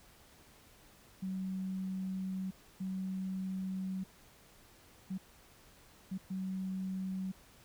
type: tone bursts at uneven times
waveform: sine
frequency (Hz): 188.8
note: F#3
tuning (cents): +35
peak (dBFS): -35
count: 5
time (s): 1.22-2.51 / 2.8-4.04 / 5.1-5.18 / 6.11-6.18 / 6.3-7.32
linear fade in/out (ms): 10
effects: pink hiss -61 dBFS RMS until 7.64 s

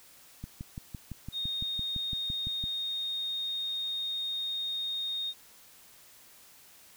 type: click train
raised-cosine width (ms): 5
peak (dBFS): -26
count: 14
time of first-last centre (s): 0.44-2.64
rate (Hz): 5.91
type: tone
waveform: sine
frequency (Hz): 3700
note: A#7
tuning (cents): -14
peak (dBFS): -31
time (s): 1.32-5.34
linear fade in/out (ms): 50
effects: white hiss -56 dBFS RMS until 6.96 s

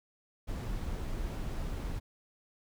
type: noise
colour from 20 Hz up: brown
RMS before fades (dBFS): -36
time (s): 0.47-2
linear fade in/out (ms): 20
effects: none

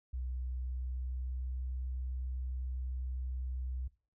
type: tone with pitch glide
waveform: sine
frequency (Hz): 63 to 63.73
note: B1 to C2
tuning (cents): +35 to -45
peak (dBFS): -34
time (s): 0.13-3.88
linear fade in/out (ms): 10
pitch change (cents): +20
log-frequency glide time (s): 0.51-1.67
effects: noise-tail reverb RT60 0.4 s tail -22 dB re dry + tanh soft clip ceiling -31 dBFS

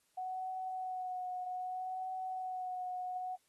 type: tone with vibrato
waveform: sine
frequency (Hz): 740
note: F#5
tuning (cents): 0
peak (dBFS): -37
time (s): 0.17-3.36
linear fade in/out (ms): 10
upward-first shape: sine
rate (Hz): 0.63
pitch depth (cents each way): 22
effects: white hiss -75 dBFS RMS until 3.48 s + AAC 32 kbps

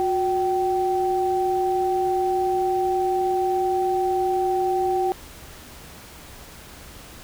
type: tone pair together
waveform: sine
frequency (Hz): 363.5 / 770.2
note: F#4 / G5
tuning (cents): -31 / -31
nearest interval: octave + minor second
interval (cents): 1300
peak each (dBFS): -22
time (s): 0-5.12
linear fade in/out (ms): 0
effects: added 68 Hz sine -51 dBFS peak until 7.23 s + pink hiss -43 dBFS RMS until 7.23 s

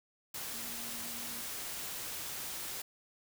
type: tone in noise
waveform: sine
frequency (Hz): 234.1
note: A#3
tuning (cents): +8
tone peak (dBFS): -52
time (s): 0.53-1.41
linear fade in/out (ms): 5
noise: white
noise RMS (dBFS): -41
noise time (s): 0.34-2.82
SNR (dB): -14
effects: none

